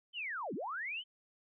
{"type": "linear two-way sweep", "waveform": "sine", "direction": "down then up", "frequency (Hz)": [3136, 159.2, 3136], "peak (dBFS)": -37, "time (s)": [0.13, 1.04], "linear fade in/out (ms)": 50, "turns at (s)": 0.54, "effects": []}